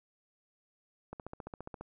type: click train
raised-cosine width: 1 ms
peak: -28 dBFS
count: 11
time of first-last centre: 1.13-1.81 s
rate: 14.7 Hz
effects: none